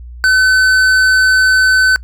sine tone with tanh clipping, 1518 Hz, F#6, 44 cents sharp, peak -9 dBFS, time 0.24-1.96 s, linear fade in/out 0 ms, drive 12 dB, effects noise-tail reverb RT60 0.1 s tail -24 dB re dry + added 60 Hz sine -28 dBFS peak until 2.03 s

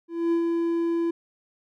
triangle tone with ADSR envelope, 336.4 Hz, E4, 35 cents sharp, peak -17 dBFS, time 0.08-1.11 s, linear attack 240 ms, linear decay 94 ms, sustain -3 dB, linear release 8 ms, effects none

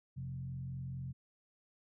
sine tone with frequency modulation, 130.8 Hz, C3, in tune, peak -39 dBFS, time 0.16-1.13 s, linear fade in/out 20 ms, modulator 44.5 Hz, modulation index 0.7, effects none

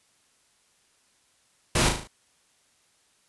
pink noise with echo, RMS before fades -22 dBFS, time 1.75-1.89 s, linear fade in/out 5 ms, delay 37 ms, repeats 5, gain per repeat -5 dB, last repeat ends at 2.075 s, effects white hiss -65 dBFS RMS until 3.28 s + resampled to 24000 Hz

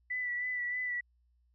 sine tone with vibrato, 1975.5 Hz, B6, in tune, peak -32 dBFS, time 0.1-1.01 s, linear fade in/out 10 ms, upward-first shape sine, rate 3.2 Hz, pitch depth 27 cents each way, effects added 60 Hz sine -67 dBFS peak until 1.54 s

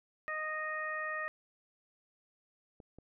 harmonic tone, 620 Hz, D#5, 6 cents flat, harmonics 1 / 2 / 3 / 4, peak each -43 / -40 / -37 / -50 dBFS, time 0.28-1.28 s, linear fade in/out 0 ms
clicks, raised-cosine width 2 ms, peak -38 dBFS, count 2, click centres 2.802 / 2.986 s
effects none

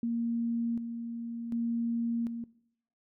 sine tone with tremolo, 233.1 Hz, A#3, in tune, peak -28 dBFS, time 0.03-2.44 s, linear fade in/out 2 ms, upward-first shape square, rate 0.67 Hz, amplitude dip 55%, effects noise-tail reverb RT60 0.7 s tail -20 dB re dry

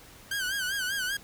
sawtooth tone with vibrato, 1552 Hz, G6, 18 cents flat, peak -25 dBFS, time 0.31-1.17 s, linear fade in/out 5 ms, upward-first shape sine, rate 5.1 Hz, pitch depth 100 cents each way, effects pink hiss -51 dBFS RMS until 1.23 s

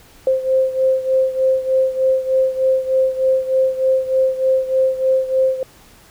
sine beating tone pair, 523.3 / 526.6 Hz, C5 / C5, 0 / +11 cents, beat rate 3.3 Hz, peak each -15 / -19 dBFS, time 0.27-5.63 s, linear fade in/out 2 ms, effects pink hiss -47 dBFS RMS until 6.1 s

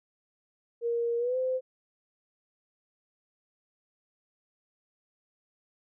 sine tone with pitch glide, 469.4 to 514.8 Hz, A#4 to C5, +12 to -28 cents, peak -26 dBFS, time 0.81-1.61 s, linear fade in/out 50 ms, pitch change +160 cents, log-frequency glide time 1.18-1.37 s, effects none

